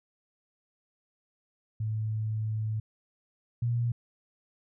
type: tone pair in turn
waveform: sine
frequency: 109 / 118.73 Hz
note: A2 / A#2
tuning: -16 / +32 cents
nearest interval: minor second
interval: 148 cents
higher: second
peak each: -28 / -25 dBFS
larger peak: second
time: 1.8-2.8 / 3.62-3.92 s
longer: first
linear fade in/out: 5 ms
effects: none